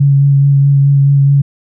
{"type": "tone with vibrato", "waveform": "sine", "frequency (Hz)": 139.8, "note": "C#3", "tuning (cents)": 15, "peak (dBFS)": -5, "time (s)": [0, 1.42], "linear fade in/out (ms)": 10, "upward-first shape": "sine", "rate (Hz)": 4.7, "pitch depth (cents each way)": 15, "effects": []}